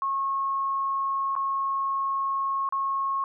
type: tone with dropouts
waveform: sine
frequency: 1090 Hz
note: C#6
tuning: 29 cents flat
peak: -24 dBFS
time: 0.02-3.24 s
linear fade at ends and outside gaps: 1 ms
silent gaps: 1.353-1.363 / 2.69-2.724 s
effects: none